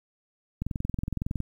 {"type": "click train", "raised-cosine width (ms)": 5, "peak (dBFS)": -17, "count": 18, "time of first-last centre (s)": [0.62, 1.403], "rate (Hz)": 21.7, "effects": ["9-bit"]}